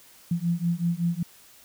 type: beating tone pair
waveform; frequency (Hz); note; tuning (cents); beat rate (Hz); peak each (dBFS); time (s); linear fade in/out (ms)
sine; 168.6 / 173.9; E3 / F3; +39 / -7; 5.3; -26; 0.31-1.23; 5
effects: white hiss -53 dBFS RMS until 1.64 s